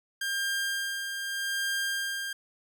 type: tone with tremolo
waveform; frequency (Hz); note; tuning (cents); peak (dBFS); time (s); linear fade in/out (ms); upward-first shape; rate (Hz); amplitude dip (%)
sawtooth; 1600; G6; +35; -24; 0.21-2.33; 5; sine; 0.82; 45
effects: none